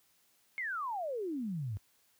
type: exponential sweep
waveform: sine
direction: down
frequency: 2200 to 96 Hz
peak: -34 dBFS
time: 0.58-1.77 s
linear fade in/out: 0 ms
effects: white hiss -70 dBFS RMS until 2.19 s + high-pass 60 Hz 12 dB/octave